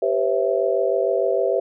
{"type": "chord", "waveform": "sine", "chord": "C# half-diminished seventh", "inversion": "second", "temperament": "equal with one note detuned", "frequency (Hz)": [392, 493.9, 540.5, 659.3], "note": ["G4", "B4", "C#5", "E5"], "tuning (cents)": [0, 0, -44, 0], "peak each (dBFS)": -23, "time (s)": [0.02, 1.6], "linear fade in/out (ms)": 5, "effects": []}